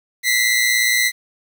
sawtooth tone pair together, 1960 / 2077 Hz, B6 / C7, -14 / -13 cents, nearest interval minor second, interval 101 cents, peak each -14 dBFS, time 0.23-1.12 s, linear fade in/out 50 ms, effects 8-bit

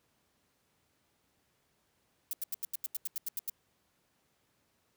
violet noise bursts, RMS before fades -35 dBFS, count 12, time 2.31-3.498 s, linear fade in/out 2 ms, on 22 ms, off 84 ms, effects pink hiss -74 dBFS RMS until 4.96 s + high-pass 80 Hz 12 dB/octave

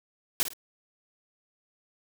white noise with echo, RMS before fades -25 dBFS, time 0.4-0.43 s, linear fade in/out 0 ms, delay 52 ms, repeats 2, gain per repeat -10 dB, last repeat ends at 0.534 s, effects none

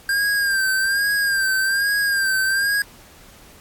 square tone with vibrato, 1595 Hz, G6, 30 cents sharp, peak -18 dBFS, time 0.09-2.82 s, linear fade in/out 2 ms, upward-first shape sine, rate 1.2 Hz, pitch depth 58 cents each way, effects pink hiss -47 dBFS RMS until 3.6 s + AAC 64 kbps

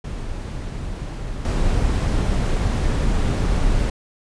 brown noise with level steps, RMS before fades -28 / -19 dBFS, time 0.04-3.9 s, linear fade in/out 5 ms, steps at 1.45 s, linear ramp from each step 2 ms, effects resampled to 22050 Hz

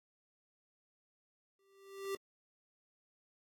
square tone with exponential growth, 392 Hz, G4, in tune, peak -35 dBFS, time 1.59-2.15 s, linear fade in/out 2 ms, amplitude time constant 120 ms, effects AAC 64 kbps

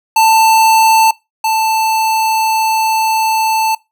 square tone pair in turn, 888 / 883.5 Hz, A5 / A5, +16 / +7 cents, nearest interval unison, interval 9 cents, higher first, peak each -7 / -12 dBFS, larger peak first, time 0.16-1.11 / 1.44-3.75 s, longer second, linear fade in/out 5 ms, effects noise-tail reverb RT60 0.2 s tail -20 dB re dry

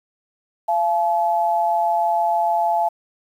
sine tone pair together, 685 / 858.6 Hz, F5 / A5, -34 / -43 cents, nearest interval major third, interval 391 cents, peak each -19 dBFS, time 0.68-2.89 s, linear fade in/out 10 ms, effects 8-bit

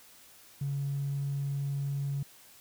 triangle tone with tanh clipping, 140 Hz, C#3, 18 cents sharp, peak -29 dBFS, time 0.61-2.23 s, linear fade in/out 5 ms, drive 1 dB, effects white hiss -56 dBFS RMS until 2.6 s

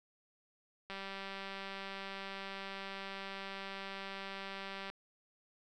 click train, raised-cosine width 0.3 ms, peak -28 dBFS, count 781, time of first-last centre 0.9-4.9 s, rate 195 Hz, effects none

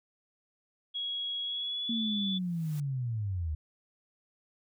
sine tone with pitch glide, 3322 to 3459 Hz, G#7 to A7, 0 to -30 cents, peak -32 dBFS, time 0.94-2.39 s, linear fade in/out 20 ms, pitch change +70 cents, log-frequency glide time 1.42-2.01 s
sine linear sweep, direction down, 233.1 to 73.42 Hz, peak -30 dBFS, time 1.89-3.55 s, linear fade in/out 5 ms
white noise with exponential growth, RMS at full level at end -49 dBFS, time 2.2-2.8 s, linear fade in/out 2 ms, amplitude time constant 130 ms
effects none

